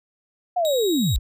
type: linear sweep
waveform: sine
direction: down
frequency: 738 to 30.87 Hz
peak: -18 dBFS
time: 0.56-1.19 s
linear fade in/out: 10 ms
type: tone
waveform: sawtooth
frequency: 3804 Hz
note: A#7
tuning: 34 cents sharp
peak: -24 dBFS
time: 0.65-1.16 s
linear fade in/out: 0 ms
effects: none